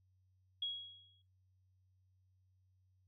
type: tone with exponential decay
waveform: sine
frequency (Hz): 3314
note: G#7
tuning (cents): -4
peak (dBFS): -34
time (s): 0.62-1.22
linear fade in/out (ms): 5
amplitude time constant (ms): 130
effects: noise-tail reverb RT60 0.2 s tail -17 dB re dry + added 93 Hz sine -70 dBFS peak until 3.07 s